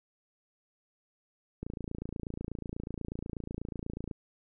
click train, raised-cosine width 3 ms, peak -24 dBFS, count 71, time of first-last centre 1.63-4.112 s, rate 28.2 Hz, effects none

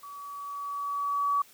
sine tone with level ramp, 1139 Hz, C#6, 47 cents sharp, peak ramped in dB -41 to -22 dBFS, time 0.03-1.42 s, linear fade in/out 5 ms, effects white hiss -56 dBFS RMS until 1.53 s + high-pass 80 Hz 12 dB/octave

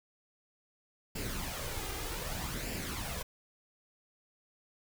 pink noise with flanger, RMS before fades -38 dBFS, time 1.15-3.23 s, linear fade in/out 10 ms, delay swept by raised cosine 0.4 to 2.5 ms, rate 0.64 Hz, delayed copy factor +0.55, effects none

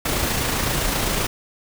pink noise with amplitude modulation, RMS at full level -21 dBFS, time 0.05-1.27 s, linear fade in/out 5 ms, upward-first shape sine, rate 27.7 Hz, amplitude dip 30%, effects none

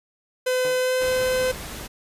45% pulse tone with pitch glide, 508 to 511.8 Hz, B4 to C5, +49 to -38 cents, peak -20 dBFS, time 0.46-1.52 s, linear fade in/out 10 ms, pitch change +13 cents, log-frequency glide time 0.8-0.93 s
10% pulse tone with exponential decay, 152.1 Hz, D#3, 39 cents flat, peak -25 dBFS, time 0.65-0.94 s, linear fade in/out 0 ms, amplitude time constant 63 ms
pink noise, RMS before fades -35 dBFS, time 1-1.88 s, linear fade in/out 20 ms
effects resampled to 32000 Hz

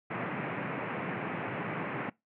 pink band-pass noise, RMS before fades -36 dBFS, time 0.1-2.1 s, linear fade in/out 10 ms, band 120 to 2500 Hz, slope 48 dB/octave, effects noise-tail reverb RT60 0.2 s tail -23 dB re dry

